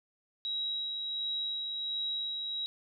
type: tone with tremolo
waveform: sine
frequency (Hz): 3851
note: B7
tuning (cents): -44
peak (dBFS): -31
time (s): 0.45-2.66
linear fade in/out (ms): 0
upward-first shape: sine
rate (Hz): 1.4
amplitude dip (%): 30
effects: none